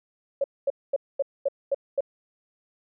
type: tone bursts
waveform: sine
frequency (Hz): 554.4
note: C#5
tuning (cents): 0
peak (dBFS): -20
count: 7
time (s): 0.41-2.007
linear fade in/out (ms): 5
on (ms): 31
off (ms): 230
effects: none